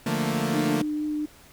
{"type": "chord", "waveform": "sawtooth", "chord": "Bb major seventh", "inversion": "first", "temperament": "equal", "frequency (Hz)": [146.83, 174.61, 220, 233.1], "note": ["D3", "F3", "A3", "Bb3"], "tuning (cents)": [0, 0, 0, 0], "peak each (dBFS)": [-26, -27, -24, -25], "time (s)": [0.06, 0.82], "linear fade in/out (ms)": 5}
{"type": "tone with vibrato", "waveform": "sine", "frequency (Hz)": 301.5, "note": "D4", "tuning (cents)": 46, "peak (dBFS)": -25, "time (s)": [0.53, 1.26], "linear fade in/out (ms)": 10, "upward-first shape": "triangle", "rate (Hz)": 4.3, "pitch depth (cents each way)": 9}
{"effects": ["pink hiss -52 dBFS RMS until 1.52 s"]}